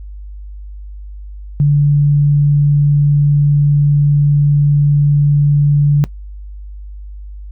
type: tone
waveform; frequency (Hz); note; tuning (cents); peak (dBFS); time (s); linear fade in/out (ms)
sine; 145; D3; -22; -7; 1.6-6.04; 0
effects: noise-tail reverb RT60 0.1 s tail -19 dB re dry + added 50 Hz sine -27 dBFS peak until 7.51 s